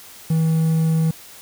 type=tone with quantisation; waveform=triangle; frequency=161.1 Hz; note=E3; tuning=39 cents flat; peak=-13 dBFS; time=0.3-1.11 s; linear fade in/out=5 ms; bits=7; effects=white hiss -42 dBFS RMS until 1.41 s